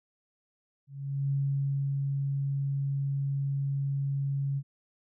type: tone with ADSR envelope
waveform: sine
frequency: 138.8 Hz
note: C#3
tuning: 3 cents sharp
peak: -25 dBFS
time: 0.87-4.63 s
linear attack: 440 ms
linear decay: 640 ms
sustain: -2 dB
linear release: 56 ms
effects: none